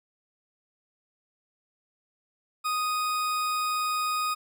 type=tone; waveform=40% pulse; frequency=1244.5 Hz; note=D#6; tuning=in tune; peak=-25 dBFS; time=2.64-4.35 s; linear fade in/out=20 ms; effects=none